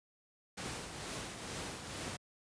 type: noise with tremolo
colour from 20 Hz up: pink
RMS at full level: -40 dBFS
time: 0.57-2.17 s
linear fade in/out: 10 ms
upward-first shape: triangle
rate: 2.2 Hz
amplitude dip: 50%
effects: high-pass 80 Hz 12 dB/octave + resampled to 22050 Hz